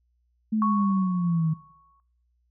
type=linear sweep; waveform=sine; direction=down; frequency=220 to 155.56 Hz; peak=-21 dBFS; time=0.52-1.54 s; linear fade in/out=10 ms
type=tone with exponential decay; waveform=sine; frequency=1108.7 Hz; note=C#6; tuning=in tune; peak=-21 dBFS; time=0.62-2 s; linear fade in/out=1 ms; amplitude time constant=300 ms
effects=noise-tail reverb RT60 0.6 s tail -19 dB re dry + added 60 Hz sine -66 dBFS peak until 2.5 s